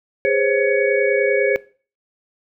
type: tone cluster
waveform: sine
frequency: 409.9 / 513 / 543 / 1687 / 2239 Hz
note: G#4 / C5 / C#5 / G#6 / C#7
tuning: -23 / -34 / -36 / +27 / +17 cents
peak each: -20 / -22 / -18 / -25 / -22 dBFS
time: 0.25-1.56 s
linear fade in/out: 0 ms
effects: noise-tail reverb RT60 0.4 s tail -20 dB re dry